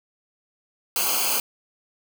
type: noise with comb filter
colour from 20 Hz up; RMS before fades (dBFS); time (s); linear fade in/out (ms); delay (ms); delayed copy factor
white; -23; 0.96-1.4; 2; 0.54; -0.9
effects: none